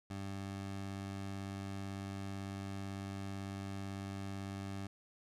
20% pulse tone, 98 Hz, G2, in tune, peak -36 dBFS, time 0.1-4.87 s, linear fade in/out 5 ms, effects low-pass 10000 Hz 12 dB/octave

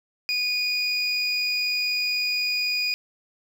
triangle tone pair together, 2461 / 4922 Hz, D#7 / D#8, -20 / -20 cents, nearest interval octave, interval 1200 cents, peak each -24 dBFS, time 0.29-2.94 s, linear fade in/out 0 ms, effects none

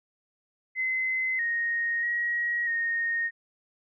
sine tone with pitch steps, 2049 / 1865 / 1899 / 1853 Hz, C7 / A#6 / A#6 / A#6, -37 / 0 / +32 / -11 cents, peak -25 dBFS, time 0.75-3.31 s, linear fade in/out 50 ms, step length 640 ms, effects none

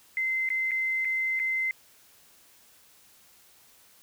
sine tone with dropouts, 2069 Hz, C7, 20 cents flat, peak -25 dBFS, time 0.17-1.71 s, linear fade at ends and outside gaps 1 ms, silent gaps 0.49-0.502 / 0.71-0.716 / 1.048-1.052 / 1.393-1.398 s, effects white hiss -58 dBFS RMS until 4.02 s

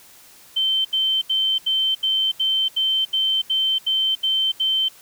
sine tone bursts, 3100 Hz, G7, 20 cents flat, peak -17 dBFS, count 12, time 0.56-4.887 s, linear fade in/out 10 ms, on 290 ms, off 77 ms, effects white hiss -48 dBFS RMS until 5.01 s

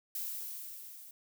violet noise with level ramp, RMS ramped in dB -37 to -52 dBFS, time 0.15-1.11 s, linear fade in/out 2 ms, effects none

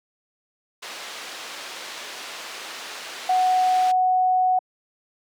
white low-pass noise, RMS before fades -36 dBFS, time 0.82-3.92 s, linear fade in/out 10 ms, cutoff 4300 Hz, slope 12 dB/octave
sine tone, 740 Hz, F#5, in tune, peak -16 dBFS, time 3.29-4.59 s, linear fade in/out 5 ms
effects high-pass 400 Hz 12 dB/octave

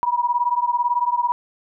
sine beating tone pair, 960 / 978 Hz, B5 / B5, -49 / -17 cents, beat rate 18 Hz, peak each -20 / -21 dBFS, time 0.03-1.32 s, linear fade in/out 0 ms, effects none

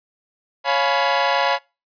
sawtooth chord, C# dominant seventh, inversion none, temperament equal with one note detuned, 554.4 / 698.5 / 845.1 / 987.8 Hz, C#5 / E#5 / G#5 / B5, 0 / 0 / +30 / 0 cents, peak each -18 / -19 / -19 / -18 dBFS, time 0.64-1.59 s, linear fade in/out 50 ms, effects noise-tail reverb RT60 0.3 s tail -25 dB re dry + resampled to 11025 Hz

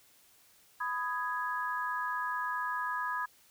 sine chord, G# minor, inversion first, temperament just, 996.7 / 1245.9 / 1661.2 Hz, B5 / D#6 / G#6, +16 / +2 / 0 cents, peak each -35 / -37 / -36 dBFS, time 0.8-3.26 s, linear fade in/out 10 ms, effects white hiss -63 dBFS RMS until 3.5 s

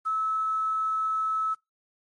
sine tone with quantisation, 1300 Hz, E6, 24 cents flat, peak -24 dBFS, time 0.05-1.55 s, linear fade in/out 20 ms, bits 9, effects noise-tail reverb RT60 0.2 s tail -24 dB re dry + MP3 48 kbps

